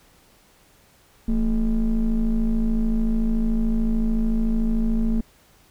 triangle ring-modulated tone, 99.2 Hz, G2, 21 cents sharp, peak -13 dBFS, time 1.28-5.21 s, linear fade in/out 5 ms, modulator 126 Hz, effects pink hiss -56 dBFS RMS until 5.7 s

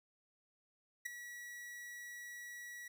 45% pulse tone with ADSR envelope, 1932 Hz, B6, 39 cents flat, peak -35 dBFS, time 1.05-2.88 s, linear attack 12 ms, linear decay 6 ms, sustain -12 dB, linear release 5 ms, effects none

